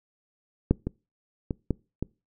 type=clicks; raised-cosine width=3 ms; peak=-6 / -15 / -15 / -11 / -15 dBFS; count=5; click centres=0.71 / 0.87 / 1.508 / 1.707 / 2.026 s; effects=noise-tail reverb RT60 0.3 s tail -25 dB re dry